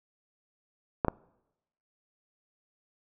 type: clicks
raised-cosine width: 1 ms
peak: -10 dBFS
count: 2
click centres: 1.048 / 1.083 s
effects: noise-tail reverb RT60 0.9 s tail -25 dB re dry